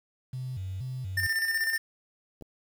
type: tone with vibrato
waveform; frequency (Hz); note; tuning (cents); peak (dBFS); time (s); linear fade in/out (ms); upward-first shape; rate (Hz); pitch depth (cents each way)
sine; 110; A2; 0; -32; 0.33-1.27; 5; square; 2.1; 270
type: tone with tremolo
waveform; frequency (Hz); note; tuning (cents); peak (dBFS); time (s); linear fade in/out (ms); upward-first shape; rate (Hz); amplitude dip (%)
square; 1799; A6; +38; -25; 1.17-1.78; 5; square; 16; 45
type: clicks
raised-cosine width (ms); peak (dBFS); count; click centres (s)
2; -37 / -30; 2; 2.411 / 2.423
effects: 9-bit